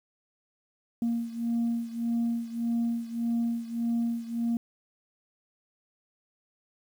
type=beating tone pair; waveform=sine; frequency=232.7 / 234.4 Hz; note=A#3 / A#3; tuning=-3 / +10 cents; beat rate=1.7 Hz; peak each=-27 / -30 dBFS; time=1.02-4.57 s; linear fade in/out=2 ms; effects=tanh soft clip ceiling -22 dBFS + 9-bit